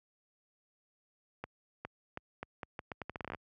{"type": "accelerating click train", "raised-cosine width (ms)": 0.5, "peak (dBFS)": -24, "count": 17, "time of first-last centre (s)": [1.44, 3.347], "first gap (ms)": 410, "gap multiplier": 0.79, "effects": ["high-pass 60 Hz 12 dB/octave"]}